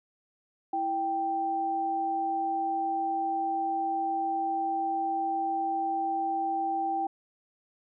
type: tone pair together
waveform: sine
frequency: 329.6 / 784 Hz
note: E4 / G5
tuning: 0 / 0 cents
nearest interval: octave + minor third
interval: 1500 cents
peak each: -35 / -27 dBFS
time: 0.73-7.07 s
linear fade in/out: 5 ms
effects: none